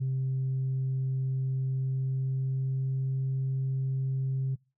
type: tone with pitch glide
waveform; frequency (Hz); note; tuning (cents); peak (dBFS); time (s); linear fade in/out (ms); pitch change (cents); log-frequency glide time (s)
sine; 131.9 to 132.97; C3 to C3; +14 to +28; -25; 0-4.56; 20; +14; 1.65-3.26
effects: noise-tail reverb RT60 0.3 s tail -24 dB re dry + tanh soft clip ceiling -24 dBFS